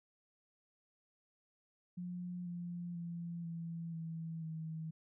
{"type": "tone with pitch steps", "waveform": "sine", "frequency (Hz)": [177.9, 174.14, 170.46, 166.85, 163.32, 159.87], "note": ["F3", "F3", "F3", "E3", "E3", "D#3"], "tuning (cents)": [32, -5, -42, 21, -16, 47], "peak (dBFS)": -40, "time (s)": [1.97, 4.91], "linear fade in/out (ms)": 10, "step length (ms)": 490, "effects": []}